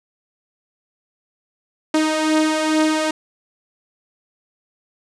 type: beating tone pair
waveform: sawtooth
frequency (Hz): 309.8 / 312.1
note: D#4 / D#4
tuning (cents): -7 / +5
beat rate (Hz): 2.3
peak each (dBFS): -18 / -13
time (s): 1.94-3.11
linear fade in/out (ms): 5
effects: resampled to 22050 Hz + 7-bit